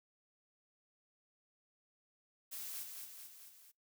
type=noise with echo; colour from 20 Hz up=blue; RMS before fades=-45 dBFS; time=2.51-2.84 s; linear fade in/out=20 ms; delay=220 ms; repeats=4; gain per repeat=-4 dB; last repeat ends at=3.72 s; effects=noise-tail reverb RT60 0.2 s tail -26 dB re dry